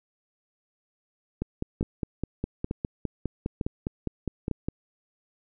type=two click trains; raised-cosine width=3 ms; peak=-15 / -15 dBFS; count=4 / 17; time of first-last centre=1.81-4.513 / 1.42-4.685 s; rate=1.11 / 4.9 Hz; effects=none